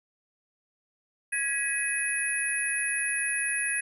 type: tone cluster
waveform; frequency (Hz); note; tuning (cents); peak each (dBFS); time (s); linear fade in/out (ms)
sine; 1666 / 1941 / 2536 / 9840 / 10730; G#6 / B6 / D#7 / D#9 / E9; +5 / -31 / +32 / -20 / +30; -31 / -33 / -33 / -35 / -32; 1.32-3.81; 10
effects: none